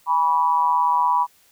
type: tone with amplitude modulation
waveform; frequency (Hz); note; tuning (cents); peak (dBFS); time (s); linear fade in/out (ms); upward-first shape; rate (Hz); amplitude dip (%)
sine; 980; B5; -14; -12; 0.06-1.27; 50; sine; 157; 80
effects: white hiss -57 dBFS RMS until 1.51 s